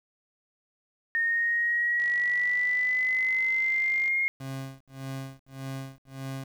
sine exponential sweep, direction up, 1837 to 2145 Hz, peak -23 dBFS, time 1.15-4.28 s, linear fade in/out 0 ms
click train, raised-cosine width 0.2 ms, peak -28 dBFS, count 106, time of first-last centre 2-4.079 s, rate 50.5 Hz
30% pulse tone with tremolo, 134.3 Hz, C3, 46 cents sharp, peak -30 dBFS, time 4.4-6.44 s, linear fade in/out 5 ms, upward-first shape sine, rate 1.7 Hz, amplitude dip 100%
effects 10-bit

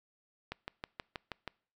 click train, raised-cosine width 0.3 ms, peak -22 dBFS, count 7, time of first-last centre 0.52-1.477 s, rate 6.27 Hz, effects noise-tail reverb RT60 0.5 s tail -25 dB re dry

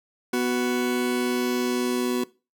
40% pulse tone pair together, 247.1 / 370.6 Hz, B3 / F#4, +1 / +3 cents, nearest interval perfect fifth, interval 702 cents, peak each -24 dBFS, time 0.33-2.24 s, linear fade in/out 5 ms, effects noise-tail reverb RT60 0.3 s tail -20 dB re dry

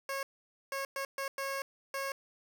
15% pulse tone bursts at uneven times, 546 Hz, C#5, 26 cents flat, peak -28 dBFS, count 6, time 0.09-0.23 / 0.72-0.85 / 0.96-1.05 / 1.18-1.28 / 1.38-1.62 / 1.94-2.12 s, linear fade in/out 2 ms, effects none

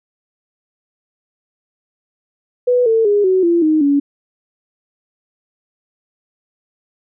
sine tone with pitch steps, 493.9 / 450.3 / 410.5 / 374.3 / 341.3 / 311.1 / 283.7 Hz, B4 / A4 / G#4 / F#4 / F4 / D#4 / C#4, 0 / +40 / -20 / +20 / -40 / 0 / +40 cents, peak -10 dBFS, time 2.67-4 s, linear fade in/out 10 ms, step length 190 ms, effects none

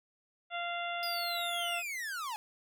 harmonic tone, 693 Hz, F5, 14 cents flat, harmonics 1 / 2 / 3 / 4 / 5, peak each -37 / -40 / -42 / -43 / -44 dBFS, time 0.5-1.83 s, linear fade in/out 50 ms
45% pulse linear sweep, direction down, 4978 to 820 Hz, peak -36 dBFS, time 1.03-2.36 s, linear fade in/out 0 ms
effects none

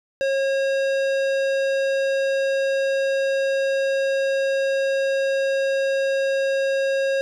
sine tone with tanh clipping, 543 Hz, C#5, 36 cents flat, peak -21 dBFS, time 0.21-7.21 s, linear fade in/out 0 ms, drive 17 dB, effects none

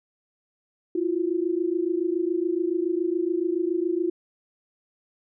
sine tone pair together, 332.9 / 360 Hz, E4 / F#4, +17 / -47 cents, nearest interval minor second, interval 136 cents, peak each -25 dBFS, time 0.95-4.1 s, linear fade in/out 5 ms, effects none

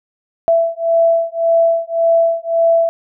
sine beating tone pair, 665 / 666.8 Hz, E5 / E5, +15 / +20 cents, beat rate 1.8 Hz, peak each -14 dBFS, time 0.48-2.89 s, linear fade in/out 0 ms, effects none

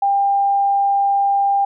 sine tone, 797 Hz, G5, 28 cents sharp, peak -13 dBFS, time 0.02-1.65 s, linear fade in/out 5 ms, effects none

